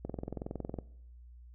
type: click train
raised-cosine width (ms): 2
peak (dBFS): -24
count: 17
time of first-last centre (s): 0.05-0.787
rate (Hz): 21.7
effects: noise-tail reverb RT60 0.8 s tail -21 dB re dry + added 60 Hz sine -50 dBFS peak until 1.54 s